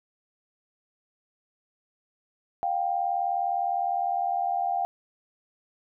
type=tone pair together; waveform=sine; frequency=707 / 786.8 Hz; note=F5 / G5; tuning=+21 / +6 cents; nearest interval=major second; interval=185 cents; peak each=-27 dBFS; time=2.63-4.85 s; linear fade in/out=0 ms; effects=none